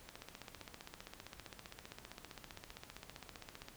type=click train; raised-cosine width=0.2 ms; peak=-30 dBFS; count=56; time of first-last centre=0.09-3.685 s; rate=15.3 Hz; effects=pink hiss -59 dBFS RMS until 3.76 s